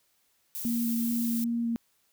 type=noise; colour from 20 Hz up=violet; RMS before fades=-36 dBFS; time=0.55-1.44 s; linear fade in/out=0 ms
type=tone with vibrato; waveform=sine; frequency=233.1 Hz; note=A#3; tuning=in tune; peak=-26 dBFS; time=0.65-1.76 s; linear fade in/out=0 ms; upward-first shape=square; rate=2.5 Hz; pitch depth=9 cents each way
effects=white hiss -70 dBFS RMS until 2.12 s